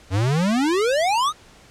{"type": "exponential sweep", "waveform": "square", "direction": "up", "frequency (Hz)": [89.1, 1300], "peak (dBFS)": -18, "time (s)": [0.1, 1.33], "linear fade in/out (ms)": 50, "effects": ["pink hiss -49 dBFS RMS until 1.7 s", "low-pass 8000 Hz 12 dB/octave"]}